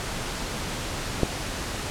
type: click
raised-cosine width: 2 ms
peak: -6 dBFS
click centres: 1.233 s
effects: pink hiss -31 dBFS RMS until 1.9 s + low-pass 9000 Hz 12 dB/octave